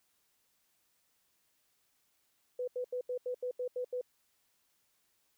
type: tone bursts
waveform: sine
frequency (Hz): 498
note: B4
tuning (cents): +14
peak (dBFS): -33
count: 9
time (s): 2.59-4.013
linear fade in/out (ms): 5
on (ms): 87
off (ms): 80
effects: white hiss -75 dBFS RMS until 5.37 s